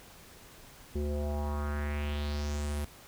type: tone with low-pass filter sweep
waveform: square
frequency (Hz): 73.42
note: D2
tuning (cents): 0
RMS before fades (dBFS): -33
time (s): 0.95-2.85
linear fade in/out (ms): 5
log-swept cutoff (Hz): 360 to 12000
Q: 3.1
effects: pink hiss -53 dBFS RMS until 3.07 s